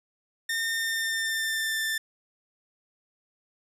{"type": "tone with pitch glide", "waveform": "sawtooth", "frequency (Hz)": [1819, 1777.5], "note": ["A#6", "A6"], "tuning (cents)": [-43, 17], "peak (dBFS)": -23, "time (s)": [0.49, 1.98], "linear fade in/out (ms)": 5, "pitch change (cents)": -40, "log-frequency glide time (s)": [0.7, 1.79], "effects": ["resampled to 32000 Hz"]}